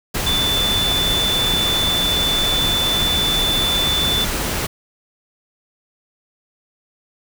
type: tone in noise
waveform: sine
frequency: 3507 Hz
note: A7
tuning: 6 cents flat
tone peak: -17 dBFS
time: 0.26-4.25 s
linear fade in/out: 10 ms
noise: pink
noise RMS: -22 dBFS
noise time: 0.14-4.67 s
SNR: +2 dB
effects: none